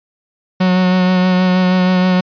45% pulse tone with vibrato, 183.5 Hz, F#3, 14 cents flat, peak -10 dBFS, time 0.6-2.21 s, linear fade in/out 10 ms, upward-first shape sine, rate 6.3 Hz, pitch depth 17 cents each way, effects resampled to 11025 Hz

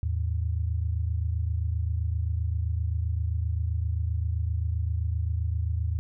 sine tone pair together, 79.35 / 107 Hz, D#2 / A2, +35 / -48 cents, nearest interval perfect fourth, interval 517 cents, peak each -26 / -30 dBFS, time 0.03-5.99 s, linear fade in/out 0 ms, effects none

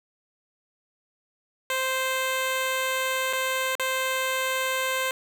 10% pulse tone with dropouts, 522 Hz, C5, 4 cents flat, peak -16 dBFS, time 1.7-5.11 s, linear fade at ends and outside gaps 1 ms, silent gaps 3.329-3.333 / 3.753-3.796 s, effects none

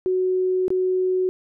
sine tone with dropouts, 370.3 Hz, F#4, 1 cent sharp, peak -18 dBFS, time 0.06-1.29 s, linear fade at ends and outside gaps 0 ms, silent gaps 0.681-0.704 s, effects none

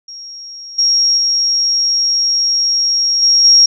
sine tone with level steps, 5588 Hz, F8, in tune, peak -28 / -9 / -11 / -7 / -4 dBFS, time 0.08-3.66 s, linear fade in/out 5 ms, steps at 0.78 / 1.17 / 3.22 / 3.44 s, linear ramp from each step 10 ms, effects none

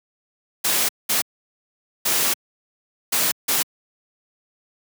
white noise bursts at uneven times, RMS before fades -20 dBFS, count 5, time 0.64-0.89 / 1.09-1.22 / 2.05-2.34 / 3.12-3.32 / 3.48-3.63 s, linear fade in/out 10 ms, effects high-pass 150 Hz 12 dB/octave

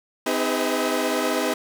sawtooth tone cluster, 256.7 / 313.7 / 407.4 / 504 / 643 Hz, C4 / D#4 / G#4 / B4 / E5, -33 / +14 / -33 / +35 / -43 cents, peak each -24 dBFS, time 0.26-1.54 s, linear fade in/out 5 ms, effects none

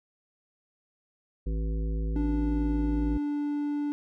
harmonic tone, 54 Hz, A1, 32 cents flat, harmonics 1 / 3 / 5 / 7 / 9, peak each -27 / -37 / -41 / -44 / -46 dBFS, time 1.46-3.18 s, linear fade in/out 10 ms
triangle tone, 291.9 Hz, D4, 10 cents flat, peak -25 dBFS, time 2.16-3.92 s, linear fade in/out 0 ms
effects none

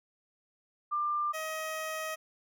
sine / 15% pulse tone pair in turn, 1192 / 631.4 Hz, D6 / D#5, +25 / +25 cents, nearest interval major seventh, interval 1100 cents, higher first, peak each -28 dBFS, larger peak neither, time 0.91-1.33 / 1.33-2.16 s, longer second, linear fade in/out 20 ms, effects none

